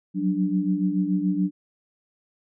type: tone cluster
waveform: sine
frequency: 182.3 / 189.3 / 293.8 Hz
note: F#3 / F#3 / D4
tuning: -25 / +40 / +1 cents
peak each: -25 dBFS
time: 0.14-1.51 s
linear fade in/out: 50 ms
effects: none